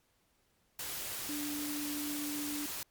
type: tone in noise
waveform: sine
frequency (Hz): 293.7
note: D4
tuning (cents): 0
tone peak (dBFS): -37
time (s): 1.29-2.66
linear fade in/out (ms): 2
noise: white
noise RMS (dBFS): -40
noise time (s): 0.79-2.83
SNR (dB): 0
effects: pink hiss -73 dBFS RMS until 2.9 s + MP3 96 kbps